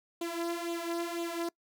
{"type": "tone with flanger", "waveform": "sawtooth", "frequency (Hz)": 339.6, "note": "F4", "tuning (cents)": -48, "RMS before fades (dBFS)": -35, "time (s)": [0.21, 1.49], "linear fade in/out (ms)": 5, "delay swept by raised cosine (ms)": [0.27, 3.17], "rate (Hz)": 2, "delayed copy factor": 0.7, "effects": ["noise-tail reverb RT60 0.1 s tail -24 dB re dry"]}